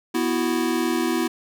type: chord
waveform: square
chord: B suspended fourth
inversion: none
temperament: equal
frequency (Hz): 246.9 / 329.6 / 370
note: B3 / E4 / F#4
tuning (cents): 0 / 0 / 0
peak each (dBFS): -26 / -24 / -28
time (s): 0.14-1.28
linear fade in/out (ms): 10
effects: none